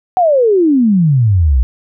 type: exponential sweep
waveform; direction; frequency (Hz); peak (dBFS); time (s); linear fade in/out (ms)
sine; down; 759 to 58.27; -7; 0.17-1.63; 0
effects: none